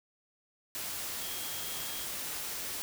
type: tone in noise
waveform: sine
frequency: 3262 Hz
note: G#7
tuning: 32 cents flat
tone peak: -46 dBFS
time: 1.21-2.05 s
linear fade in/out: 0 ms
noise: white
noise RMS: -38 dBFS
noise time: 0.75-2.82 s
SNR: -11 dB
effects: none